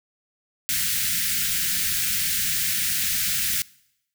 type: band-stop noise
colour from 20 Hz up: white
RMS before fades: -24 dBFS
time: 0.69-3.62 s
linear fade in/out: 0 ms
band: 220 to 1500 Hz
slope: 48 dB/octave
effects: noise-tail reverb RT60 0.8 s tail -23 dB re dry